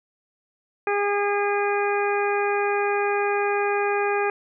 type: harmonic tone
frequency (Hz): 407.3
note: G#4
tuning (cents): -34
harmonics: 1 / 2 / 3 / 4 / 5 / 6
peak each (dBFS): -23 / -26 / -30 / -30 / -35 / -31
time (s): 0.87-4.3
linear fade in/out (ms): 2
effects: none